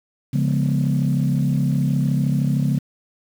sine chord, C# dominant seventh, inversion none, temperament equal with one note detuned, 141.1 / 174.61 / 207.7 / 246.9 Hz, C#3 / E#3 / G#3 / B3, +31 / 0 / 0 / 0 cents, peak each -18 / -23 / -24 / -24 dBFS, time 0.33-2.79 s, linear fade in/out 10 ms, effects tanh soft clip ceiling -10 dBFS + 7-bit

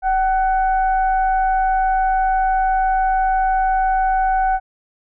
sine tone with frequency modulation, 760 Hz, F#5, 46 cents sharp, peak -14 dBFS, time 0.02-4.6 s, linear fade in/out 50 ms, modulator 733 Hz, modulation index 0.5, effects none

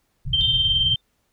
white low-pass noise, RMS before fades -29 dBFS, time 0.25-0.95 s, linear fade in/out 5 ms, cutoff 160 Hz, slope 96 dB/octave
sine tone with tremolo, 3136 Hz, G7, in tune, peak -15 dBFS, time 0.33-0.96 s, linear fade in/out 5 ms, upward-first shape sine, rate 19 Hz, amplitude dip 45%
sine tone with exponential decay, 3593 Hz, A7, 36 cents sharp, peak -24 dBFS, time 0.41-1.01 s, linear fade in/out 0 ms, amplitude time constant 130 ms
effects pink hiss -69 dBFS RMS until 1.32 s

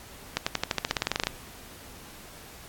accelerating click train, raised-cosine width 0.2 ms, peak -7 dBFS, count 16, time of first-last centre 0.37-1.27 s, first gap 95 ms, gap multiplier 0.93, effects pink hiss -47 dBFS RMS until 2.68 s + AAC 64 kbps

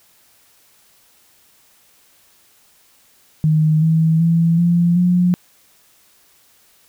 sine tone with pitch steps, 155.56 / 160.95 / 166.53 / 172.31 / 178.28 Hz, D#3 / E3 / E3 / F3 / F3, 0 / -41 / +18 / -23 / +36 cents, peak -11 dBFS, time 3.44-5.34 s, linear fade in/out 0 ms, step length 380 ms, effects white hiss -54 dBFS RMS until 6.88 s

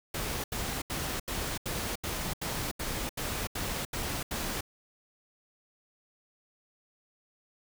pink noise bursts, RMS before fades -34 dBFS, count 12, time 0.14-4.609 s, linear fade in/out 5 ms, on 300 ms, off 79 ms, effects none

